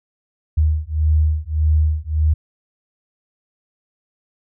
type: beating tone pair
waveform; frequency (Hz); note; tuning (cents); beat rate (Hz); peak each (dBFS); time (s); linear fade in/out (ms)
sine; 76.5 / 78.2; D#2 / D#2; -29 / +9; 1.7; -17; 0.57-2.34; 10
effects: none